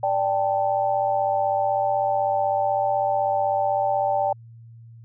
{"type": "chord", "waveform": "sine", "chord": "D suspended fourth", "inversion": "none", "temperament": "equal", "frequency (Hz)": [587.3, 784, 880], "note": ["D5", "G5", "A5"], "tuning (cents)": [0, 0, 0], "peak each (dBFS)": [-24, -22, -27], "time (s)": [0.03, 4.33], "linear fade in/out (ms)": 5, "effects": ["added 115 Hz sine -42 dBFS peak until 5.04 s"]}